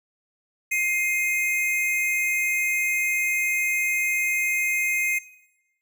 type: tone pair together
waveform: square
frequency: 2110 / 2509 Hz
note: C7 / D#7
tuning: +14 / +14 cents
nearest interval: minor third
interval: 300 cents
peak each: -25 / -26 dBFS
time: 0.71-5.19 s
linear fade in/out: 10 ms
effects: noise-tail reverb RT60 1.0 s tail -19 dB re dry